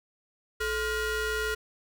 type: ring-modulated tone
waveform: 35% pulse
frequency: 490.7 Hz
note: B4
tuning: 11 cents flat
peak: -23 dBFS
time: 0.6-1.55 s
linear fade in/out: 10 ms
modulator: 924 Hz
effects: none